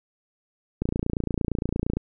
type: click train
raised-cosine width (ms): 3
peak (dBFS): -12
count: 34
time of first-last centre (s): 0.82-1.97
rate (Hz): 28.7
effects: none

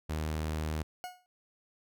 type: tone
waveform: sawtooth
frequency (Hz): 77.78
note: D#2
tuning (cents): 0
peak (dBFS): -28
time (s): 0.09-0.83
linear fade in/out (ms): 10
type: tone with exponential decay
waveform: 40% pulse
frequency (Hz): 727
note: F#5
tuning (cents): -31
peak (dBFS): -34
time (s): 1.04-1.26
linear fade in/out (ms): 0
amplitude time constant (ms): 47
effects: none

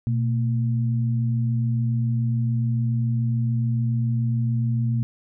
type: tone pair together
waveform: sine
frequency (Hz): 120.5 / 227.5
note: B2 / A#3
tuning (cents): -42 / -42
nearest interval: major seventh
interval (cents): 1100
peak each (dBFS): -20 / -28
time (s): 0.07-5.03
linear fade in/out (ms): 0
effects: none

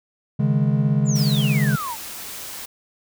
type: chord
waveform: triangle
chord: C# suspended second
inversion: none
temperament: equal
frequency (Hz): 138.59 / 155.56 / 207.7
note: C#3 / D#3 / G#3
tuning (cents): 0 / 0 / 0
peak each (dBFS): -17 / -20 / -20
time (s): 0.39-1.76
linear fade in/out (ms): 10
type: exponential sweep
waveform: sine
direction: down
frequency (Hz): 7459 to 840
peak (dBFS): -26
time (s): 1.05-1.97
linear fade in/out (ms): 50
type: noise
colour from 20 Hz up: white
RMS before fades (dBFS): -34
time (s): 1.15-2.66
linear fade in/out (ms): 10
effects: none

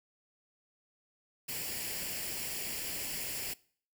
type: noise with comb filter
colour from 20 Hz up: white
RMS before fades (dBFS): -38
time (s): 1.48-3.54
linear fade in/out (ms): 10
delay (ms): 0.4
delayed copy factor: +0.6
effects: noise-tail reverb RT60 0.5 s tail -22 dB re dry

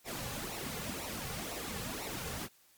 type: noise with flanger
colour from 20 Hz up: pink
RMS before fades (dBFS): -40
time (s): 0.04-2.49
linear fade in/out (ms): 50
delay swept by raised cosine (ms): 0.61 to 3.21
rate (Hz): 2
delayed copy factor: -0.65
effects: white hiss -65 dBFS RMS until 2.77 s + MP3 96 kbps

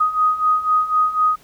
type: beating tone pair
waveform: sine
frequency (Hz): 1247 / 1251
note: D#6 / D#6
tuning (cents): +3 / +9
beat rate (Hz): 4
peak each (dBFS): -20 / -16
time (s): 0-1.36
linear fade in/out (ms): 10
effects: pink hiss -51 dBFS RMS until 1.43 s

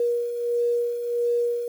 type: beating tone pair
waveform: sine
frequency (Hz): 475.7 / 477.2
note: A#4 / A#4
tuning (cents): +35 / +41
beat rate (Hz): 1.5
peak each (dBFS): -30 / -22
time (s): 0-1.68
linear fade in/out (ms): 2
effects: 8-bit

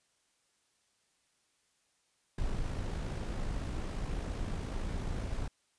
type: noise with amplitude modulation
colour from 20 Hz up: brown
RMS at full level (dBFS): -34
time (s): 2.38-5.48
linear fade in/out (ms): 5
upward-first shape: sine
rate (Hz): 54.3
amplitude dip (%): 35
effects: white hiss -74 dBFS RMS until 5.78 s + resampled to 22050 Hz

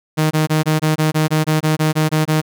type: tone bursts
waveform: sawtooth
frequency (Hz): 155.56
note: D#3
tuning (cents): 0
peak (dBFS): -9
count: 14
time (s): 0.17-2.416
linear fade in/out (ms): 20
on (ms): 140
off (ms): 22
effects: none

